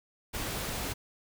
pink noise, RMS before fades -35 dBFS, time 0.33-0.94 s, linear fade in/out 20 ms, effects none

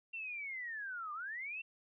sine linear two-way sweep, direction down then up, 2736 to 1174.7 to 2736 Hz, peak -40 dBFS, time 0.13-1.62 s, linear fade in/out 10 ms, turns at 1.13 s, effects none

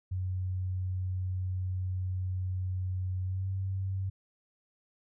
sine tone with pitch glide, 92.5 to 95.65 Hz, F#2 to G2, 0 to -42 cents, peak -30 dBFS, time 0.11-4.1 s, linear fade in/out 10 ms, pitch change +58 cents, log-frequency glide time 3.23-3.48 s, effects none

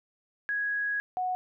sine tone pair in turn, 1661.2 / 735.5 Hz, G#6 / F#5, 0 / -11 cents, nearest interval octave + major second, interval 1411 cents, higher first, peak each -27 dBFS, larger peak neither, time 0.49-1 / 1.17-1.35 s, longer first, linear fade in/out 0 ms, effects none

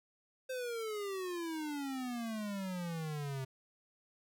square exponential sweep, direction down, 523.3 to 130.5 Hz, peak -38 dBFS, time 0.49-3.45 s, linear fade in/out 10 ms, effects none

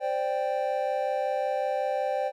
triangle chord, C suspended second, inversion none, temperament just, 523.3 / 588.7 / 784.9 Hz, C5 / D5 / G5, 0 / +4 / +2 cents, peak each -28 dBFS, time 0-2.32 s, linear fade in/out 50 ms, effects none

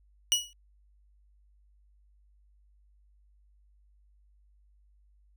25% pulse tone with exponential decay, 2921 Hz, F#7, 23 cents flat, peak -15 dBFS, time 0.32-0.53 s, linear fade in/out 0 ms, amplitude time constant 45 ms, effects added 50 Hz sine -60 dBFS peak until 5.36 s

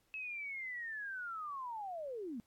sine linear sweep, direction down, 2600 to 212 Hz, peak -40 dBFS, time 0.14-2.4 s, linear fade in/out 0 ms, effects pink hiss -75 dBFS RMS until 2.46 s + AAC 64 kbps

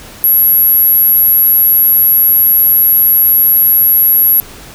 sine tone, 11610 Hz, F#9, 34 cents flat, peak -5 dBFS, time 0.24-4.4 s, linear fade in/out 0 ms, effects pink hiss -33 dBFS RMS until 4.74 s

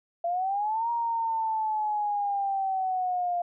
sine linear two-way sweep, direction up then down, 675 to 943 to 697 Hz, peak -25 dBFS, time 0.24-3.42 s, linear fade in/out 5 ms, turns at 0.9 s, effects none

